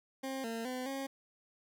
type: tone with pitch steps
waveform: 20% pulse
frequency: 266.4 / 227.9 / 254.1 / 271.2 Hz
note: C4 / A#3 / B3 / C#4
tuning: +31 / -39 / +49 / -38 cents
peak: -32 dBFS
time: 0.23-1.07 s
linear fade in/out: 10 ms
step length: 210 ms
effects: none